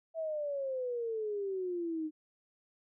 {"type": "exponential sweep", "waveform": "sine", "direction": "down", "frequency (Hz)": [659.3, 305.7], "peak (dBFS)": -33, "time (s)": [0.14, 2.11], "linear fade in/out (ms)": 50, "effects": []}